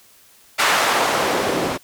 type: noise with band-pass filter sweep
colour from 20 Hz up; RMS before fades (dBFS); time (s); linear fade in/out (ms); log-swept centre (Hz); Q
white; -19; 0.58-1.78; 20; 1300 to 290; 0.91
effects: white hiss -51 dBFS RMS until 1.83 s